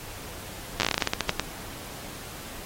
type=slowing click train; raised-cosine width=0.2 ms; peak=-5 dBFS; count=16; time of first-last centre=0.8-1.396 s; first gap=9 ms; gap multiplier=1.19; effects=pink hiss -41 dBFS RMS until 2.65 s + AAC 48 kbps